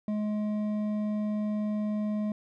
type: tone with hard clipping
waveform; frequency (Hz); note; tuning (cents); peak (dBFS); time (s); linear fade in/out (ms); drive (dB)
sine; 210.9; G#3; +27; -29; 0.08-2.32; 2; 7
effects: none